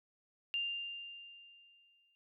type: tone with exponential decay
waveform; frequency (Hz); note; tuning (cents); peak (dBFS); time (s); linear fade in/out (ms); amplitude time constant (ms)
sine; 2794; F7; 0; -32; 0.54-2.15; 0; 350
effects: none